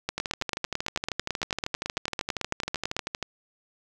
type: two click trains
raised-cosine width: 0.2 ms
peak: -10 / -12 dBFS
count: 27 / 40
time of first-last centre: 0.09-2.966 / 0.18-3.227 s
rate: 9.04 / 12.8 Hz
effects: none